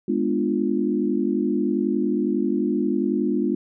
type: chord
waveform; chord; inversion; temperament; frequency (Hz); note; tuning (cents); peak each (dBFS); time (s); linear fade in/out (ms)
sine; G# diminished seventh; none; equal with one note detuned; 207.7 / 246.9 / 297.2 / 349.2; G#3 / B3 / D4 / F4; 0 / 0 / +21 / 0; -25; 0.08-3.55; 5
effects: none